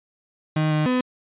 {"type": "tone with pitch steps", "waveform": "35% pulse", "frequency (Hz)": [155.1, 153.2, 252.3], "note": ["D#3", "D#3", "B3"], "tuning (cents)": [-5, -27, 37], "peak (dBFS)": -17, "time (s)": [0.56, 1.01], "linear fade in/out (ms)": 5, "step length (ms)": 150, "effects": ["resampled to 8000 Hz"]}